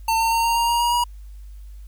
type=tone with pitch steps; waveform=square; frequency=901 / 909.4 / 917.8 / 926.3 / 934.9 / 943.6 / 952.4 / 961.2 Hz; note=A5 / A#5 / A#5 / A#5 / A#5 / A#5 / A#5 / B5; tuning=+41 / -43 / -27 / -11 / +5 / +21 / +37 / -47 cents; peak=-18 dBFS; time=0.08-1.04 s; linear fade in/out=5 ms; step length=120 ms; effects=added 50 Hz sine -36 dBFS peak until 1.87 s + white hiss -61 dBFS RMS until 1.87 s